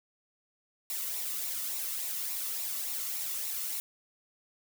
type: noise with flanger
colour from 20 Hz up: blue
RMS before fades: -35 dBFS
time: 0.9-3.8 s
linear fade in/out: 0 ms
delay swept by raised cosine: 0.62 to 1.28 ms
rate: 3.5 Hz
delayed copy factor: -0.5
effects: none